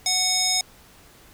square tone with band-pass filter, 740 Hz, F#5, in tune, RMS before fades -22 dBFS, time 0.06-0.61 s, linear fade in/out 2 ms, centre 5900 Hz, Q 2.6, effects pink hiss -51 dBFS RMS until 1.33 s

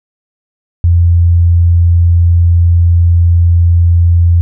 sine tone, 85.7 Hz, F2, 32 cents flat, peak -4 dBFS, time 0.84-4.41 s, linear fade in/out 0 ms, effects none

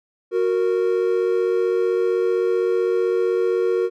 triangle tone pair together, 368.2 / 463.9 Hz, F#4 / A#4, -8 / -8 cents, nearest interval major third, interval 400 cents, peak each -18 dBFS, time 0.31-3.9 s, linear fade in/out 50 ms, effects none

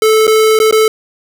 square tone with dropouts, 436.8 Hz, A4, 13 cents flat, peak -7 dBFS, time 0.02-0.88 s, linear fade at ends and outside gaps 2 ms, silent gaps 0.269-0.277 / 0.59-0.6 / 0.711-0.725 s, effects none

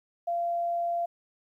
sine tone, 688 Hz, F5, 26 cents flat, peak -26 dBFS, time 0.27-1.06 s, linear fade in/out 10 ms, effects 11-bit

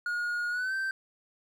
triangle tone with pitch glide, 1437 to 1558 Hz, F6 to G6, +49 to -11 cents, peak -27 dBFS, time 0.06-0.91 s, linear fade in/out 2 ms, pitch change +140 cents, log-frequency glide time 0.5-0.74 s, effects none

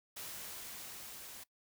white noise with level ramp, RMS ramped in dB -45 to -50 dBFS, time 0.16-1.44 s, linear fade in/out 10 ms, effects noise-tail reverb RT60 0.1 s tail -20 dB re dry

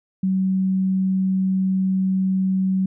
sine tone, 189.2 Hz, F#3, 39 cents sharp, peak -17 dBFS, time 0.23-2.86 s, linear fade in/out 5 ms, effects none

